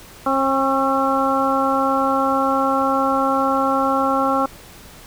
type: harmonic tone with a mistuned harmonic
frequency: 268.9 Hz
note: C4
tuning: 47 cents sharp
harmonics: 1 / 2 / 3 / 4 / 5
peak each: -22 / -22 / -22 / -22 / -22 dBFS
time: 0.26-4.46 s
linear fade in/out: 5 ms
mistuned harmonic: 4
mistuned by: +28 cents
effects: pink hiss -42 dBFS RMS until 5.06 s